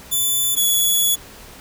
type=tone pair in turn; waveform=5% pulse; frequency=3500 / 3398 Hz; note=A7 / G#7; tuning=-10 / +39 cents; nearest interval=minor second; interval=51 cents; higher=first; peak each=-9 / -7 dBFS; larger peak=second; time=0.11-0.56 / 0.56-1.16 s; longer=second; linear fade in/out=20 ms; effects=pink hiss -41 dBFS RMS until 1.6 s